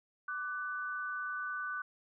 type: tone pair together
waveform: sine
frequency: 1173.5 / 1497 Hz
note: D6 / F#6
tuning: -2 / +20 cents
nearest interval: major third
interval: 422 cents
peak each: -40 / -37 dBFS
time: 0.28-1.82 s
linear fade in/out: 5 ms
effects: none